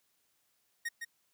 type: tone with echo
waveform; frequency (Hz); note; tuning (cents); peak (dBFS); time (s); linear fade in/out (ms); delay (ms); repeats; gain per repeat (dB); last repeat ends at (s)
45% pulse; 1864.7; A#6; 0; -33; 0.85-0.89; 10; 160; 1; -5; 1.05
effects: white hiss -75 dBFS RMS until 1.33 s + high-pass 60 Hz 12 dB/octave